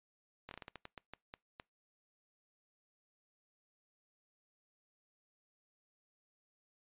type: slowing click train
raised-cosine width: 0.3 ms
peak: -30 dBFS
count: 12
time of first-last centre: 0.49-1.599 s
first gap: 22 ms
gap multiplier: 1.28
effects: noise-tail reverb RT60 0.2 s tail -24 dB re dry + resampled to 8000 Hz